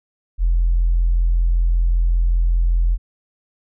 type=tone; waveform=sine; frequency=42.6 Hz; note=F1; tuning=42 cents flat; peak=-12 dBFS; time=0.38-2.98 s; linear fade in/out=50 ms; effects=tanh soft clip ceiling -9 dBFS